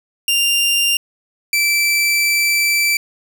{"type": "tone pair in turn", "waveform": "sawtooth", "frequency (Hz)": [2791, 2329], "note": ["F7", "D7"], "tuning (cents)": [-2, -15], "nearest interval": "minor third", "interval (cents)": 313, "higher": "first", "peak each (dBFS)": -10, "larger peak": "neither", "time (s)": [[0.28, 0.97], [1.53, 2.97]], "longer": "second", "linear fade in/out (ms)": 2, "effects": []}